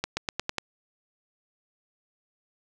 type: accelerating click train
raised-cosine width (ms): 0.2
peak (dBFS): -10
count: 6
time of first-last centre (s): 0.04-0.583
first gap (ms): 130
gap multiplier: 0.91
effects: none